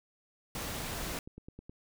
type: noise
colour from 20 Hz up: pink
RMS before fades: -38 dBFS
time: 0.55-1.19 s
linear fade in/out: 2 ms
type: click train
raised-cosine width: 3 ms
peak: -33 dBFS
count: 8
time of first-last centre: 0.96-1.695 s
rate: 9.52 Hz
effects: none